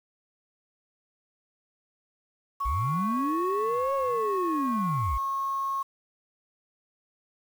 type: tone with pitch glide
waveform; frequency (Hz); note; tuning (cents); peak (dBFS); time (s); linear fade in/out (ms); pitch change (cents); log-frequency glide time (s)
sine; 1108.7 to 1089.7; C#6 to C#6; 0 to -30; -26; 2.6-5.83; 10; -30; 3.25-5.18
type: linear two-way sweep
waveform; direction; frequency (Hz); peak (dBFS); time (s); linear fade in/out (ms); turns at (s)
sine; up then down; 47.73 to 555 to 47.73; -25; 2.65-5.18; 10; 3.94
effects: tanh soft clip ceiling -20 dBFS + 8-bit